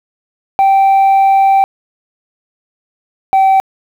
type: tone pair in turn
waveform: sine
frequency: 780 / 771 Hz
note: G5 / G5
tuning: -9 / -29 cents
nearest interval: unison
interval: 20 cents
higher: first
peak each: -3 dBFS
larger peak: neither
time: 0.59-1.64 / 3.33-3.6 s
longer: first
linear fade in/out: 0 ms
effects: tanh soft clip ceiling -5 dBFS + 7-bit